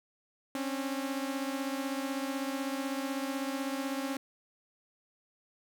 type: beating tone pair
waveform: sawtooth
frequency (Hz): 268.1 / 284.1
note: C4 / C#4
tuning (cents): +42 / +43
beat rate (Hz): 16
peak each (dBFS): -30 / -34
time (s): 0.55-4.17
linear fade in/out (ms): 2
effects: none